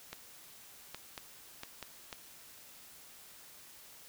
clicks, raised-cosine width 0.2 ms, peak -24 dBFS, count 6, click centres 0.13 / 0.946 / 1.178 / 1.634 / 1.827 / 2.128 s, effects white hiss -55 dBFS RMS until 4.08 s

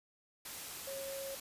sine tone in noise, 546 Hz, C#5, 26 cents flat, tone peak -41 dBFS, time 0.87-1.35 s, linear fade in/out 5 ms, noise white, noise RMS -45 dBFS, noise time 0.45-1.4 s, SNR +1 dB, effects resampled to 32000 Hz

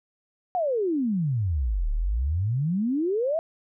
sine exponential two-way sweep, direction down then up, 752 to 34.65 to 676 Hz, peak -22 dBFS, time 0.55-3.39 s, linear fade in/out 0 ms, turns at 1.91 s, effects none

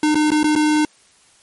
square tone with dropouts, 303.9 Hz, D#4, 41 cents flat, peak -14 dBFS, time 0.03-0.85 s, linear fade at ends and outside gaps 2 ms, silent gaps 0.146-0.154 / 0.305-0.317 / 0.431-0.442 / 0.553-0.56 s, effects white hiss -53 dBFS RMS until 1.42 s + MP3 48 kbps

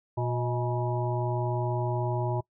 harmonic tone with a mistuned harmonic, 120.8 Hz, B2, 38 cents flat, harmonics 1 / 3 / 5 / 7 / 8, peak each -28 / -33 / -35 / -36 / -37 dBFS, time 0.17-2.41 s, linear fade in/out 10 ms, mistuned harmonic 5, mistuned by +63 cents, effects noise-tail reverb RT60 0.1 s tail -23 dB re dry

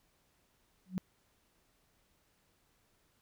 sine tone with exponential growth, 185 Hz, F#3, in tune, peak -28 dBFS, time 0.86-0.98 s, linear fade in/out 0 ms, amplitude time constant 26 ms, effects pink hiss -73 dBFS RMS until 3.21 s

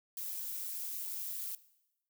violet noise with amplitude modulation, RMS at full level -37 dBFS, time 0.17-1.55 s, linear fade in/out 2 ms, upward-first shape sine, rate 189 Hz, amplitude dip 70%, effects noise-tail reverb RT60 0.9 s tail -18 dB re dry

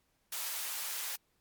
white high-pass noise, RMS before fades -38 dBFS, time 0.32-1.16 s, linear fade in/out 5 ms, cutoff 730 Hz, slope 12 dB/octave, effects pink hiss -75 dBFS RMS until 1.4 s + MP3 96 kbps

